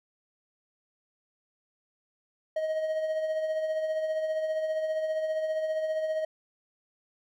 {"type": "tone with tremolo", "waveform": "triangle", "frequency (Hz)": 629, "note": "D#5", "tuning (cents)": 19, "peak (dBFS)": -23, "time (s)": [2.56, 6.25], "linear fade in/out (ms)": 5, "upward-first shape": "triangle", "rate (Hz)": 15, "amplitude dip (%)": 50, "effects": []}